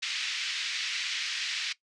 pink band-pass noise, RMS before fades -33 dBFS, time 0.02-1.73 s, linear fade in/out 10 ms, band 2000 to 5300 Hz, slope 24 dB/octave, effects noise-tail reverb RT60 0.1 s tail -18 dB re dry + resampled to 22050 Hz

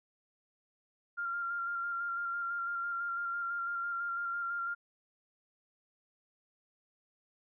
sine tone with vibrato, 1389 Hz, F6, 10 cents flat, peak -33 dBFS, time 1.17-4.75 s, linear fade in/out 20 ms, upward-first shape square, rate 6 Hz, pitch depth 17 cents each way, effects none

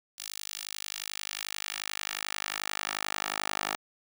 10% pulse tone with high-pass filter sweep, 51.3 Hz, G#1, 21 cents flat, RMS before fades -36 dBFS, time 0.18-3.76 s, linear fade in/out 5 ms, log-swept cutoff 4600 to 890 Hz, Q 0.82, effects none

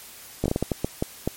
slowing click train, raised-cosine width 2 ms, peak -9 dBFS, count 10, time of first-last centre 0.44-1.276 s, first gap 17 ms, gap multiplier 1.4, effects white hiss -44 dBFS RMS until 1.36 s + MP3 64 kbps

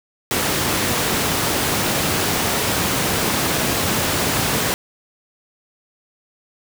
pink high-pass noise, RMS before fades -20 dBFS, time 0.31-4.74 s, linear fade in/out 0 ms, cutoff 100 Hz, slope 12 dB/octave, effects none

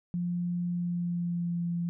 sine tone with pitch glide, 175.3 to 171.79 Hz, F3 to F3, +7 to -28 cents, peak -28 dBFS, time 0.14-1.89 s, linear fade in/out 0 ms, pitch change -35 cents, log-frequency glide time 0.69-1.65 s, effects none

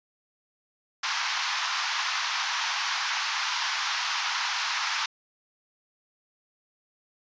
pink band-pass noise, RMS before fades -29 dBFS, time 1.03-5.06 s, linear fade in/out 5 ms, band 870 to 6100 Hz, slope 48 dB/octave, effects resampled to 16000 Hz

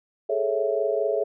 sine chord, A major seventh, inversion third, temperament equal, 415.3 / 440 / 554.4 / 659.3 Hz, G#4 / A4 / C#5 / E5, 0 / 0 / 0 / 0 cents, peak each -27 dBFS, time 0.29-1.24 s, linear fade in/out 10 ms, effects none

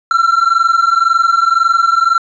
triangle tone pair together, 1345.1 / 1367 Hz, E6 / F6, +35 / -37 cents, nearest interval unison, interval 28 cents, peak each -10 dBFS, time 0.11-2.18 s, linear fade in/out 2 ms, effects resampled to 16000 Hz

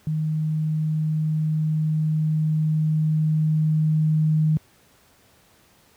sine tone with level ramp, 155.56 Hz, D#3, in tune, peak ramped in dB -21 to -16 dBFS, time 0.07-4.57 s, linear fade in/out 0 ms, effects pink hiss -57 dBFS RMS until 5.96 s + high-pass 60 Hz 12 dB/octave

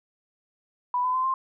sine tone with pitch steps, 987.8 / 1009.1 / 1030.9 / 1053.2 Hz, B5 / B5 / C6 / C6, 0 / +37 / -26 / +11 cents, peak -22 dBFS, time 0.94-1.34 s, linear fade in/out 2 ms, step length 100 ms, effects none

